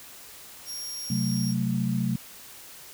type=tone; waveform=sawtooth; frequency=5588 Hz; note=F8; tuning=in tune; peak=-31 dBFS; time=0.65-1.55 s; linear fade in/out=50 ms
type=chord; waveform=sine; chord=F# diminished; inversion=second; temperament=equal; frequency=130.81 / 185 / 220 Hz; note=C3 / F#3 / A3; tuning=0 / 0 / 0 cents; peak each=-28 dBFS; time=1.1-2.16 s; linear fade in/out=5 ms
effects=white hiss -46 dBFS RMS until 2.93 s